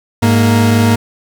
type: tone pair together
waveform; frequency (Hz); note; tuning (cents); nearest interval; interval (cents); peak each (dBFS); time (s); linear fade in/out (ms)
40% pulse; 103.83 / 232.9; G#2 / A#3; 0 / -1; octave + major second; 1399; -10; 0.22-0.96; 10
effects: 7-bit